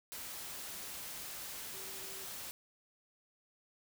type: tone in noise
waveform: sine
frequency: 385.8 Hz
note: G4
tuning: 28 cents flat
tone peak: -55 dBFS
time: 1.74-2.24 s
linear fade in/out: 0 ms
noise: white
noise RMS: -45 dBFS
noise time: 0.12-2.51 s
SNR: -13 dB
effects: none